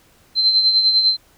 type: tone with tremolo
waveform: sine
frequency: 4102 Hz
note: C8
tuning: 35 cents flat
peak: -10 dBFS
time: 0.35-1.17 s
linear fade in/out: 50 ms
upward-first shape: sine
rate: 10 Hz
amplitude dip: 50%
effects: pink hiss -54 dBFS RMS until 1.37 s